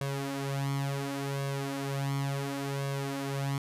sawtooth tone with flanger, 138.59 Hz, C#3, in tune, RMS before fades -33 dBFS, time 0.01-3.58 s, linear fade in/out 2 ms, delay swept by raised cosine 1.8 to 6.3 ms, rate 0.7 Hz, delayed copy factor +0.7, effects resampled to 32000 Hz

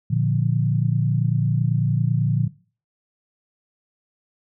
sine chord, Bb major, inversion none, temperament equal, 116.54 / 146.83 / 174.61 Hz, Bb2 / D3 / F3, 0 / 0 / 0 cents, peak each -21 / -21 / -25 dBFS, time 0.1-2.48 s, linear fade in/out 10 ms, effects noise-tail reverb RT60 0.4 s tail -20 dB re dry

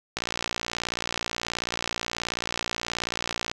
click train, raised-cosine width 0.2 ms, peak -10 dBFS, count 197, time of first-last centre 0.17-3.515 s, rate 58.6 Hz, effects none

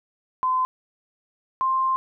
sine tone pair in turn, 1026 / 1051.2 Hz, C6 / C6, -34 / +8 cents, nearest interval unison, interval 42 cents, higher second, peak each -19 dBFS, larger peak neither, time 0.43-0.65 / 1.61-1.96 s, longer second, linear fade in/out 0 ms, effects none

